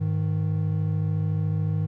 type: tone pair together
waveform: triangle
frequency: 102.47 / 156.3 Hz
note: G#2 / D#3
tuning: -23 / +8 cents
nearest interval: perfect fifth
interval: 731 cents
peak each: -23 dBFS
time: 0-1.87 s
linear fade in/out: 20 ms
effects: none